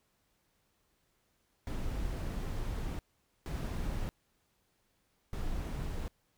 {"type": "noise bursts at uneven times", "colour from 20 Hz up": "brown", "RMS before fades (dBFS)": -36, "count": 3, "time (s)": [[1.67, 2.99], [3.46, 4.09], [5.33, 6.08]], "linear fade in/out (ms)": 0, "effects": ["pink hiss -75 dBFS RMS until 6.37 s"]}